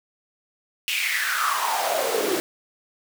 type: noise with high-pass filter sweep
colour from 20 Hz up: pink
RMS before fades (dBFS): -24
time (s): 0.88-2.4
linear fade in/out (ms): 0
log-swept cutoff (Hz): 2800 to 330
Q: 6.3
effects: none